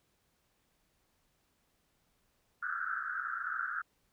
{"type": "band-pass noise", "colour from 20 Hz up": "pink", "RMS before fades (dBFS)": -37, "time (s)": [2.62, 3.82], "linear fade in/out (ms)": 10, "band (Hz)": [1300, 1600], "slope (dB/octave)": 96, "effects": ["pink hiss -75 dBFS RMS until 4.12 s"]}